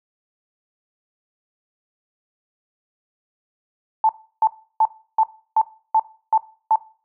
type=tone bursts; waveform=sine; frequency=880 Hz; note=A5; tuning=in tune; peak=-12 dBFS; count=8; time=4.04-6.758 s; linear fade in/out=2 ms; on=51 ms; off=330 ms; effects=noise-tail reverb RT60 0.4 s tail -18 dB re dry